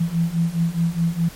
sine beating tone pair, 165.1 / 169.9 Hz, E3 / F3, +3 / -47 cents, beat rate 4.8 Hz, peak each -22 / -20 dBFS, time 0-1.29 s, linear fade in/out 10 ms, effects pink hiss -41 dBFS RMS until 1.35 s + MP3 64 kbps

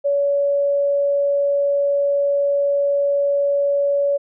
sine tone, 566 Hz, C#5, 36 cents sharp, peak -15 dBFS, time 0.04-4.18 s, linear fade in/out 20 ms, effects none

